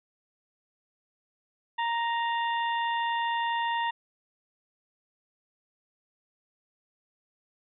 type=harmonic tone with a mistuned harmonic; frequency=932.3 Hz; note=A#5; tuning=in tune; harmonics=1 / 2 / 3 / 4; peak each=-27 / -33 / -39 / -41 dBFS; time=1.78-3.91 s; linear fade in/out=10 ms; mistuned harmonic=4; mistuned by=-89 cents; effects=none